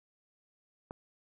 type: click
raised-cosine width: 1 ms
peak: -27 dBFS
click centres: 0.909 s
effects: none